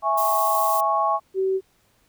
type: chord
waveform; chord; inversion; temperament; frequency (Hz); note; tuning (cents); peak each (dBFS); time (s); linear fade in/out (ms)
sine; C# minor; first; equal with one note detuned; 659.3 / 830.6 / 1103; E5 / G#5 / C#6; 0 / 0 / -9; -25 / -23 / -21; 0.02-1.2; 50
type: noise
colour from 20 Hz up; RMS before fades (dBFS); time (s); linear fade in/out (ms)
violet; -29; 0.17-0.81; 10
type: tone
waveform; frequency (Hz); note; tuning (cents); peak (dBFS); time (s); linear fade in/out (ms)
sine; 381.5; G4; -47; -19; 1.34-1.61; 50
effects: pink hiss -63 dBFS RMS until 2.08 s